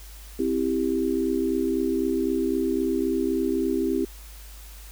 sine chord, C major, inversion none, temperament equal with one note detuned, 261.6 / 329.6 / 393.4 Hz, C4 / E4 / G4, 0 / 0 / +6 cents, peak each -26 dBFS, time 0.39-4.05 s, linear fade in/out 5 ms, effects added 51 Hz sine -41 dBFS peak until 4.91 s + white hiss -48 dBFS RMS until 4.91 s

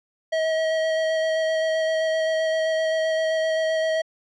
square tone with vibrato, 639 Hz, D#5, 46 cents sharp, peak -21 dBFS, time 0.32-4.02 s, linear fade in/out 10 ms, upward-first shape square, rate 7.7 Hz, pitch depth 10 cents each way, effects low-pass 4000 Hz 12 dB/octave

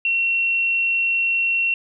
sine tone, 2725 Hz, F7, 43 cents flat, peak -17 dBFS, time 0.05-1.74 s, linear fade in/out 2 ms, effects none

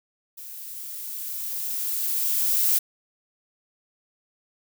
violet noise with level ramp, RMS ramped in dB -40 to -20 dBFS, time 0.37-2.79 s, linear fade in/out 10 ms, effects none

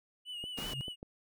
triangle tone with vibrato, 2921 Hz, F#7, 23 cents flat, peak -38 dBFS, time 0.25-0.96 s, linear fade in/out 50 ms, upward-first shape sine, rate 5.2 Hz, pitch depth 51 cents each way
click train, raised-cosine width 2 ms, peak -31 dBFS, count 5, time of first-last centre 0.44-1.029 s, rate 6.79 Hz
pink noise, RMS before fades -42 dBFS, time 0.57-0.74 s, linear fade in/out 10 ms
sine tone with exponential growth, 135.3 Hz, C#3, 42 cents flat, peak -33 dBFS, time 0.58-0.81 s, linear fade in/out 0 ms, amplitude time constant 49 ms
effects none

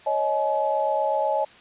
sine chord, C# suspended second, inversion none, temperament equal with one note detuned, 554.4 / 622.3 / 851.5 Hz, C#5 / D#5 / G#5, 0 / 0 / +43 cents, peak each -26 / -25 / -24 dBFS, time 0.06-1.45 s, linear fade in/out 10 ms, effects white hiss -49 dBFS RMS until 1.6 s + resampled to 8000 Hz

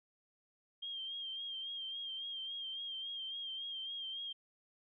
sine tone with vibrato, 3200 Hz, G7, 35 cents sharp, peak -40 dBFS, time 0.82-4.33 s, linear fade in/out 10 ms, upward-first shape sine, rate 3.6 Hz, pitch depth 44 cents each way, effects none

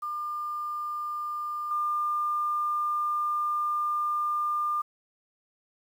sine tone with level steps, 1200 Hz, D6, 37 cents sharp, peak -30 / -25 dBFS, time 0.02-4.82 s, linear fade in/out 10 ms, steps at 1.71 s, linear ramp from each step 2 ms, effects 9-bit

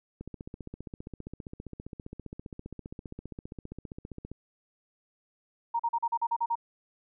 click train, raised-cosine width 3 ms, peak -27 dBFS, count 63, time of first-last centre 0.21-4.316 s, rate 15.1 Hz
sine tone bursts, 932 Hz, A#5, 1 cent flat, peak -25 dBFS, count 9, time 5.74-6.555 s, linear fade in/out 10 ms, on 55 ms, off 40 ms
effects none

